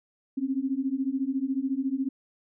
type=beating tone pair; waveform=sine; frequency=260 / 274 Hz; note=C4 / C#4; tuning=-11 / -20 cents; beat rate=14 Hz; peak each=-29 / -28 dBFS; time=0.37-2.09 s; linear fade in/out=10 ms; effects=none